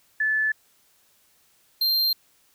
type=tone pair in turn; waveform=sine / square; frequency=1738 / 4174 Hz; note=A6 / C8; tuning=-22 / -5 cents; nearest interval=octave + minor third; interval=1517 cents; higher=second; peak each=-20 dBFS; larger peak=neither; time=0.2-0.52 / 1.81-2.13 s; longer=neither; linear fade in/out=5 ms; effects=white hiss -62 dBFS RMS until 2.54 s